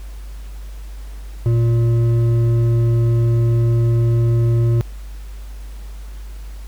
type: tone with hard clipping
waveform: sine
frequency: 116.54 Hz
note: A#2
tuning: in tune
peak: -14 dBFS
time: 1.46-4.81 s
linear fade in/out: 0 ms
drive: 7 dB
effects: added 50 Hz sine -29 dBFS peak until 6.67 s + pink hiss -47 dBFS RMS until 6.67 s